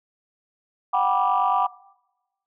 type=chord; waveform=sine; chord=G major seventh; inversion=third; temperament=just; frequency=735 / 784 / 980 / 1176 Hz; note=F#5 / G5 / B5 / D6; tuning=-12 / 0 / -14 / +2 cents; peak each=-23 dBFS; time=0.93-1.67 s; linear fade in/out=10 ms; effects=noise-tail reverb RT60 1.0 s tail -22 dB re dry + tanh soft clip ceiling -10 dBFS